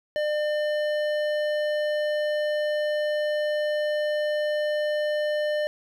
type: tone with hard clipping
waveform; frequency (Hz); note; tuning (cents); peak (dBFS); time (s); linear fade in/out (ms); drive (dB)
sine; 600; D5; +37; -25; 0.16-5.67; 0; 12
effects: none